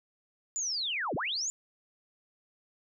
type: linear two-way sweep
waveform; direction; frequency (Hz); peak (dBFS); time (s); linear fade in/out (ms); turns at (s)
sine; down then up; 7150 to 103.83 to 7150; -30; 0.56-1.5; 0; 1.15
effects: none